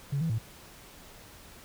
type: tone with pitch steps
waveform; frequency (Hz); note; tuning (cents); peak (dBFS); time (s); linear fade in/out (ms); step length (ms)
sine; 140.1 / 163.8 / 111.5; C#3 / E3 / A2; +19 / -11 / +23; -25; 0.12-0.387; 10; 89
effects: tanh soft clip ceiling -23 dBFS + pink hiss -51 dBFS RMS until 1.64 s